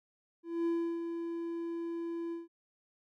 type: tone with ADSR envelope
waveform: triangle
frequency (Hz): 336.5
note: E4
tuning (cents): +36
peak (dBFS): -26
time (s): 0.43-2.48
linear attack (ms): 230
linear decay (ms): 330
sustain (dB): -7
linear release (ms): 160
effects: none